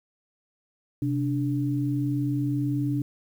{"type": "tone pair together", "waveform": "sine", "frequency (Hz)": [130, 291.4], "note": ["C3", "D4"], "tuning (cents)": [-11, -13], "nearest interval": "octave + major second", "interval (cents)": 1398, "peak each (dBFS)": -26, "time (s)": [1.02, 3.02], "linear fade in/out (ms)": 2, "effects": ["9-bit"]}